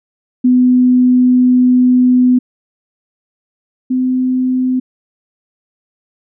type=tone pair in turn; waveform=sine; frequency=250.8 / 255.5 Hz; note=B3 / C4; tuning=+27 / -41 cents; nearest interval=unison; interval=32 cents; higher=second; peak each=-6 / -11 dBFS; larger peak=first; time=0.44-2.39 / 3.9-4.8 s; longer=first; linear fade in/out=10 ms; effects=none